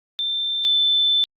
sine tone pair in turn, 3566 / 3529 Hz, A7 / A7, +22 / +4 cents, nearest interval unison, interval 18 cents, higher first, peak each -21 / -15 dBFS, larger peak second, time 0.19-0.65 / 0.65-1.24 s, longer second, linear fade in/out 0 ms, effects Opus 48 kbps

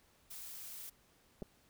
blue noise, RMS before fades -48 dBFS, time 0.3-0.9 s, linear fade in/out 10 ms
clicks, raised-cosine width 2 ms, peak -31 dBFS, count 2, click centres 1.421 / 1.426 s
effects pink hiss -69 dBFS RMS until 1.69 s

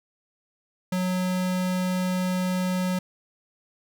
square tone, 183.4 Hz, F#3, 15 cents flat, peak -24 dBFS, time 0.92-2.99 s, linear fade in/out 5 ms, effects none

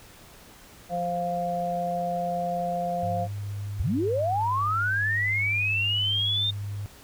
harmonic tone, 174.61 Hz, F3, in tune, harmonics 1 / 3 / 4, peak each -33 / -32 / -27 dBFS, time 0.89-3.28 s, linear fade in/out 50 ms
sine tone, 101.6 Hz, G#2, 38 cents flat, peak -30 dBFS, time 3.03-6.86 s, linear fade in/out 0 ms
sine linear sweep, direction up, 44.64 to 3660 Hz, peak -23 dBFS, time 3.79-6.51 s, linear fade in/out 10 ms
effects pink hiss -50 dBFS RMS until 7.03 s

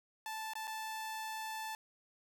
sawtooth tone with dropouts, 878 Hz, A5, 4 cents flat, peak -36 dBFS, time 0.26-1.75 s, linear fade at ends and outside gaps 1 ms, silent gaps 0.535-0.554 / 0.672-0.677 s, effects none

